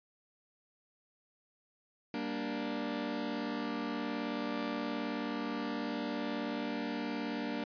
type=chord; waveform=sawtooth; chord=G minor; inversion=none; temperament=equal with one note detuned; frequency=196 / 235 / 293.7 Hz; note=G3 / Bb3 / D4; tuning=0 / +14 / 0 cents; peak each=-39 / -34 / -34 dBFS; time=2.14-7.64 s; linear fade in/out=2 ms; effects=resampled to 11025 Hz